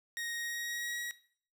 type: tone with pitch glide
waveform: sawtooth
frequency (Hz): 1872 to 1909.1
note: A#6 to A#6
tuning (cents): +7 to +41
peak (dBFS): -33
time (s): 0.17-1.11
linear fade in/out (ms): 0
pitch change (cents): +34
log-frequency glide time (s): 0.34-1
effects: noise-tail reverb RT60 0.5 s tail -17 dB re dry